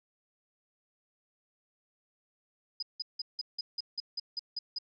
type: tone bursts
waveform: sine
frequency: 4978 Hz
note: D#8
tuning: in tune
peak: -32 dBFS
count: 11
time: 2.8-4.786 s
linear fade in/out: 5 ms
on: 26 ms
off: 170 ms
effects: none